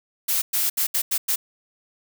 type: noise bursts at uneven times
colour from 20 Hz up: blue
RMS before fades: -22 dBFS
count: 6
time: 0.28-0.42 / 0.53-0.7 / 0.77-0.87 / 0.94-1.02 / 1.11-1.18 / 1.28-1.36 s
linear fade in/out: 10 ms
effects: none